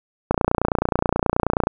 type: click train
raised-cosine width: 1 ms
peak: -3 dBFS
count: 41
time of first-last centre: 0.31-1.671 s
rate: 29.4 Hz
effects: none